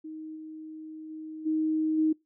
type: tone with level steps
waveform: sine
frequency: 313.5 Hz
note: D#4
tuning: 13 cents sharp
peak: -37 / -39 / -37 / -24 / -21 dBFS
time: 0.04-2.13 s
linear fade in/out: 10 ms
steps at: 0.35 / 1.09 / 1.45 / 1.97 s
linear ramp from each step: 20 ms
effects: noise-tail reverb RT60 0.2 s tail -24 dB re dry